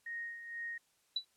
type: tone with tremolo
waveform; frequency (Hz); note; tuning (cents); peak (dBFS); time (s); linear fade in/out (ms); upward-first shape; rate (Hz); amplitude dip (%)
sine; 1864.7; A#6; 0; -38; 0.06-0.78; 5; sine; 2.1; 60
type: tone with exponential decay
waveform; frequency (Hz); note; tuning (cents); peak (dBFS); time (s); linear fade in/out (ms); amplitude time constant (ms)
sine; 3951; B7; 0; -28; 1.16-1.25; 5; 19
effects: white hiss -73 dBFS RMS until 1.36 s + low-pass 11000 Hz 12 dB/octave

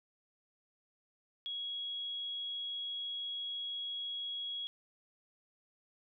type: tone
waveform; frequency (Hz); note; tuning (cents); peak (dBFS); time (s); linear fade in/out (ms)
sine; 3322; G#7; 0; -37; 1.46-4.67; 0
effects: none

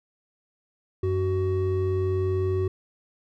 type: tone pair together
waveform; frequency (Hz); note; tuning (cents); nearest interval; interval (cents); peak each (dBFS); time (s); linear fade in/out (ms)
triangle; 93.65 / 374.6; F#2 / F#4; +21 / +21; 2 octaves; 2400; -23; 1.03-2.68; 5
effects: none

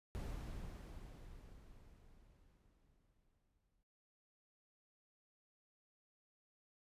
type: noise with exponential decay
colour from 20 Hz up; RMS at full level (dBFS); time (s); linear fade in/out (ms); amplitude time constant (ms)
brown; -43; 0.15-3.83; 0; 800
effects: noise-tail reverb RT60 0.7 s tail -22 dB re dry + resampled to 32000 Hz

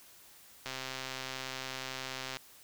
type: click train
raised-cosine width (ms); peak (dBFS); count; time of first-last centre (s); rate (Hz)
0.2; -21; 225; 0.66-2.37; 131
effects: white hiss -57 dBFS RMS until 2.63 s

